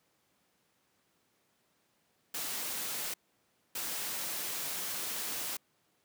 white noise bursts at uneven times, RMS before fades -37 dBFS, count 2, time 2.34-3.14 / 3.75-5.57 s, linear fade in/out 5 ms, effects pink hiss -73 dBFS RMS until 6.04 s + high-pass 150 Hz 12 dB/octave

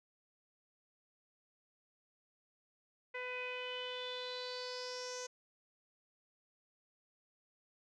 sawtooth tone with low-pass filter sweep, 500 Hz, B4, 21 cents sharp, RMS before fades -43 dBFS, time 3.14-5.27 s, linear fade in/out 10 ms, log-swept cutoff 2200 to 6300 Hz, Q 7, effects none

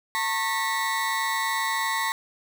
35% pulse tone cluster, 902 / 1094 / 1947 Hz, A5 / C#6 / B6, +43 / -23 / -25 cents, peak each -27 dBFS, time 0.15-2.12 s, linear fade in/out 0 ms, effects none

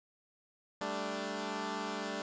10% pulse chord, G suspended second, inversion none, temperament equal, 196 / 220 / 293.7 Hz, G3 / A3 / D4, 0 / 0 / 0 cents, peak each -32 dBFS, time 0.81-2.22 s, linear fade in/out 2 ms, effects resampled to 16000 Hz + 10-bit

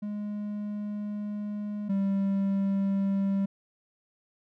triangle tone pair in turn, 207.7 / 196.3 Hz, G#3 / G3, 0 / +3 cents, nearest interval minor second, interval 97 cents, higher first, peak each -29 / -22 dBFS, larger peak second, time 0.02-1.89 / 1.89-3.46 s, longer first, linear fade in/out 10 ms, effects none

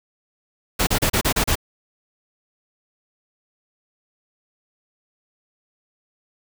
pink noise bursts, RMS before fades -19 dBFS, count 7, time 0.79-1.555 s, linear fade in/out 10 ms, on 81 ms, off 33 ms, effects none

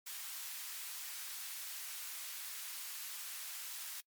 white high-pass noise, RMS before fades -45 dBFS, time 0.06-4.01 s, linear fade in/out 10 ms, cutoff 1200 Hz, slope 12 dB/octave, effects noise-tail reverb RT60 0.1 s tail -25 dB re dry + MP3 96 kbps

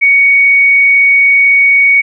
sine tone with frequency modulation, 2236 Hz, C#7, 14 cents sharp, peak -4 dBFS, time 0.01-2.02 s, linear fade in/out 20 ms, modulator 70.1 Hz, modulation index 0.23, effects none

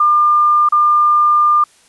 sine tone with dropouts, 1200 Hz, D6, 37 cents sharp, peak -8 dBFS, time 0-1.64 s, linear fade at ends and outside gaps 5 ms, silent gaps 0.689-0.722 s, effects white hiss -50 dBFS RMS until 1.88 s + resampled to 24000 Hz

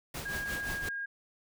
pink noise with tremolo, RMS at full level -37 dBFS, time 0.14-0.89 s, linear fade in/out 5 ms, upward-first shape triangle, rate 5.7 Hz, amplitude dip 75%
sine tone with pitch glide, 1634 to 1624.6 Hz, G#6 to G#6, -29 to -39 cents, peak -34 dBFS, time 0.25-1.06 s, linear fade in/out 10 ms, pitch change -10 cents, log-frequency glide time 0.79-0.86 s
effects none

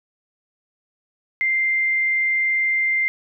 sine tone, 2093 Hz, C7, in tune, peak -17 dBFS, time 1.41-3.08 s, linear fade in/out 0 ms, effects none

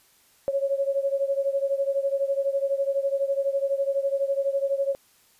sine beating tone pair, 548 / 560 Hz, C#5 / C#5, -20 / +18 cents, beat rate 12 Hz, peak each -24 / -27 dBFS, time 0.48-4.95 s, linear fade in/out 0 ms, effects white hiss -60 dBFS RMS until 5.39 s + resampled to 32000 Hz

